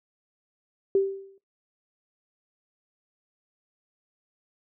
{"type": "tone with exponential decay", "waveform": "sine", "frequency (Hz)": 390, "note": "G4", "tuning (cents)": -9, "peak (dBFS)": -16, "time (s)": [0.95, 1.38], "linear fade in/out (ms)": 2, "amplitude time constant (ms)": 93, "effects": ["noise-tail reverb RT60 0.2 s tail -18 dB re dry"]}